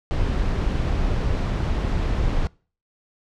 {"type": "noise", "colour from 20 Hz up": "brown", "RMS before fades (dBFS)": -22, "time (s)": [0.11, 2.47], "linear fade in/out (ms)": 0, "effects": ["noise-tail reverb RT60 0.4 s tail -24 dB re dry", "low-pass 5000 Hz 12 dB/octave"]}